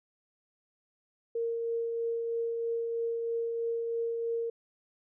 sine tone with tremolo, 462.6 Hz, A#4, 13 cents flat, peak -28 dBFS, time 1.35-4.5 s, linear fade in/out 5 ms, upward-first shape triangle, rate 3.1 Hz, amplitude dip 30%, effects none

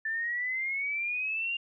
sine exponential sweep, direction up, 1760 to 2807 Hz, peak -29 dBFS, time 0.05-1.57 s, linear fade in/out 5 ms, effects none

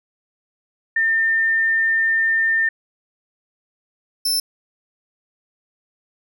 sine / sawtooth tone pair in turn, 1805 / 5310 Hz, A6 / E8, +44 / +12 cents, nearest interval octave + perfect fifth, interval 1868 cents, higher second, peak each -15 dBFS, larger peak neither, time 0.96-2.69 / 4.25-4.4 s, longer first, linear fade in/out 5 ms, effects none

